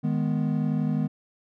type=chord; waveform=triangle; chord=G# minor; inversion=second; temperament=equal; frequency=155.56 / 207.7 / 246.9 Hz; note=D#3 / G#3 / B3; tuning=0 / 0 / 0 cents; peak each=-24 / -26 / -26 dBFS; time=0.03-1.08 s; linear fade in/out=20 ms; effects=none